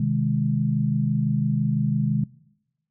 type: chord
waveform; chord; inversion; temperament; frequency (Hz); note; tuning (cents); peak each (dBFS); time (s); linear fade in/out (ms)
sine; Ab major; first; just; 129.78 / 155.74 / 207.7; C3 / Eb3 / Ab3; -14 / +2 / 0; -24; 0-2.24; 5
effects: noise-tail reverb RT60 0.9 s tail -22 dB re dry